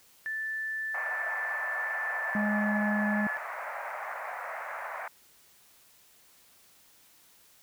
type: tone with pitch glide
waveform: sine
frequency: 1760 to 1725.8 Hz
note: A6 to A6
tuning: 0 to -34 cents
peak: -31 dBFS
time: 0.26-3.37 s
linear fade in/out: 0 ms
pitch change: -34 cents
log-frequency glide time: 2.2-2.72 s
type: band-pass noise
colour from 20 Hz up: pink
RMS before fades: -38 dBFS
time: 0.94-5.08 s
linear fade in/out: 5 ms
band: 600 to 2100 Hz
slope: 48 dB/octave
type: harmonic tone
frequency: 208.6 Hz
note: G#3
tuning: 8 cents sharp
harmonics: 1 / 3 / 4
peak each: -27 / -37 / -39 dBFS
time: 2.35-3.27 s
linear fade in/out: 2 ms
effects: white hiss -60 dBFS RMS until 7.62 s